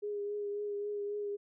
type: tone with vibrato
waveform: sine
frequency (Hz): 410.9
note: G#4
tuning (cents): -18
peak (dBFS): -34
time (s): 0.02-1.37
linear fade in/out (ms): 20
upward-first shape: triangle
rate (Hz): 3.7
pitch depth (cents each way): 25
effects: none